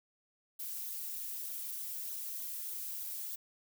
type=noise with flanger; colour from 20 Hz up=violet; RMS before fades=-41 dBFS; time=0.59-3.36 s; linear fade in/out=10 ms; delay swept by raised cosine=0.38 to 4.78 ms; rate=3.3 Hz; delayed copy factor=-0.6; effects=none